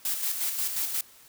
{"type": "noise with tremolo", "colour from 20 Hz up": "blue", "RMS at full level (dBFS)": -28, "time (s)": [0.05, 1.01], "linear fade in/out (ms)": 2, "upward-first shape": "square", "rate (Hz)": 5.6, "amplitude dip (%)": 45, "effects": ["white hiss -54 dBFS RMS until 1.28 s"]}